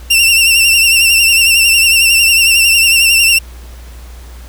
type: tone with vibrato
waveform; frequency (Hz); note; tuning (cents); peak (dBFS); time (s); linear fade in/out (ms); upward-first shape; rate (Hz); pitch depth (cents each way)
sawtooth; 2724; F7; -44; -3; 0.1-3.39; 10; triangle; 11; 63
effects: added 60 Hz sine -29 dBFS peak until 4.48 s + pink hiss -40 dBFS RMS until 4.48 s